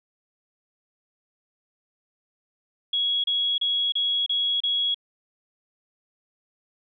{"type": "tone bursts", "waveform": "sine", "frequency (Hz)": 3331, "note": "G#7", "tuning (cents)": 4, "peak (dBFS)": -21, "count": 6, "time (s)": [2.93, 4.945], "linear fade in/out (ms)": 5, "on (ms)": 310, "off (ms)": 31, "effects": []}